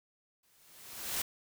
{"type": "noise with exponential growth", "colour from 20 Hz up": "white", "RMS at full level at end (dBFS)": -32, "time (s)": [0.43, 1.22], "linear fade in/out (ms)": 5, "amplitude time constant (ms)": 170, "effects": []}